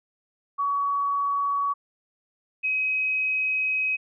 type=tone pair in turn; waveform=sine; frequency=1129 / 2535 Hz; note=C#6 / D#7; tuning=+31 / +32 cents; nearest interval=octave + major second; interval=1401 cents; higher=second; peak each=-22 dBFS; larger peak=neither; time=0.58-1.74 / 2.63-3.97 s; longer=second; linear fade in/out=20 ms; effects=none